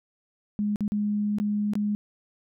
sine tone with dropouts, 207.7 Hz, G#3, in tune, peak -23 dBFS, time 0.59-1.95 s, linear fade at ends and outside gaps 0 ms, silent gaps 0.759-0.807 / 0.879-0.92 / 1.385-1.4 / 1.735-1.754 s, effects none

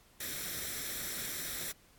white noise with comb filter, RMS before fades -39 dBFS, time 0.2-1.72 s, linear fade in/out 5 ms, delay 0.53 ms, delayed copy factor +0.6, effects pink hiss -63 dBFS RMS until 1.98 s + AAC 64 kbps

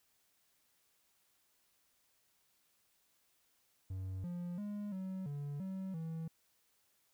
triangle tone with pitch steps, 94.2 / 175.4 / 206.3 / 188.6 / 143.7 / 190.2 / 162.5 Hz, F#2 / F3 / G#3 / F#3 / D3 / F#3 / E3, +32 / +8 / -11 / +33 / -37 / +48 / -24 cents, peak -37 dBFS, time 3.9-6.28 s, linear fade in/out 5 ms, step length 340 ms, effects white hiss -75 dBFS RMS until 7.13 s

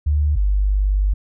sine tone pair in turn, 74 / 49.52 Hz, D2 / G1, +14 / +18 cents, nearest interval perfect fifth, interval 696 cents, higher first, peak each -14 dBFS, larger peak neither, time 0.06-0.36 / 0.36-1.14 s, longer second, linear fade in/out 10 ms, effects none

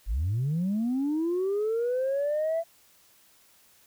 sine linear sweep, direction up, 41.16 to 673 Hz, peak -23 dBFS, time 0.06-2.64 s, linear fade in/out 50 ms, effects tanh soft clip ceiling -22 dBFS + white hiss -60 dBFS RMS until 3.86 s

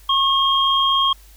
sine tone pair together, 1088 / 3228 Hz, C#6 / G#7, -33 / -50 cents, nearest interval octave + perfect fifth, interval 1883 cents, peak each -17 dBFS, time 0.09-1.13 s, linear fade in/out 5 ms, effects added 50 Hz sine -44 dBFS peak until 1.36 s + white hiss -51 dBFS RMS until 1.36 s

